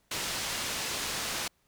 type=low-pass noise; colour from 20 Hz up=white; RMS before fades=-34 dBFS; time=0.11-1.48 s; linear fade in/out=5 ms; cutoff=6600 Hz; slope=12 dB/octave; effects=pink hiss -71 dBFS RMS until 1.67 s